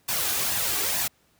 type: noise with flanger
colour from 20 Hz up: white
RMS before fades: -26 dBFS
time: 0.08-1.08 s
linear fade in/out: 10 ms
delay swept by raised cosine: 1.1 to 2.6 ms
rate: 2.2 Hz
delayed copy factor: +0.55
effects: pink hiss -64 dBFS RMS until 1.39 s + high-pass 60 Hz 12 dB/octave